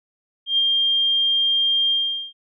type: tone with ADSR envelope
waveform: sine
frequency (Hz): 3200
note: G7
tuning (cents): +35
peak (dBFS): -14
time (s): 0.46-2.33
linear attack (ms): 120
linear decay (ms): 24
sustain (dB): -2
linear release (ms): 420
effects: none